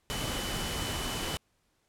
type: tone in noise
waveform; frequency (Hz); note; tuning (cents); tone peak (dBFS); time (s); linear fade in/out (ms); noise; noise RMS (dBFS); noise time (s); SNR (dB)
sine; 3000; F#7; +23; -40; 0.1-1.37; 0; pink; -34; 0.1-1.37; -9
effects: pink hiss -73 dBFS RMS until 1.88 s + low-pass 12000 Hz 12 dB/octave